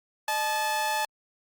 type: tone pair together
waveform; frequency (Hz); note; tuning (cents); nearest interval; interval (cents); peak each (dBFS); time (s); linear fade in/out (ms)
sawtooth; 612.4 / 866; D#5 / A5; -28 / -28; tritone; 600; -31 / -22; 0.28-1.05; 2
effects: Opus 48 kbps